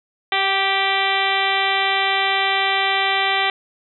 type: harmonic tone with a mistuned harmonic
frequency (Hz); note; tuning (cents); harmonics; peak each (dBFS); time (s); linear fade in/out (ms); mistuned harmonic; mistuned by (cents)
390.8; G4; -5; 1 / 2 / 3 / 4 / 5 / 6 / 7 / 8 / 9 / 10; -29 / -22 / -26 / -29 / -23 / -24 / -31 / -26 / -27 / -31; 0.32-3.5; 2; 2; -16
effects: none